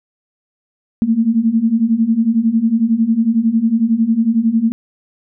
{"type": "beating tone pair", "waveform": "sine", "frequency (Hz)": [220, 231], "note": ["A3", "A#3"], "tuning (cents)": [0, -16], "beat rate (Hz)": 11, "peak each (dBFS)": [-16, -13], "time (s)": [1.02, 4.72], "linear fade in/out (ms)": 0, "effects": []}